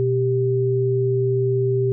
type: tone pair together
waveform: sine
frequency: 123.47 / 392 Hz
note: B2 / G4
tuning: 0 / 0 cents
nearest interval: octave + minor sixth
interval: 2000 cents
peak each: -20 / -19 dBFS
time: 0-1.92 s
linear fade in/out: 0 ms
effects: none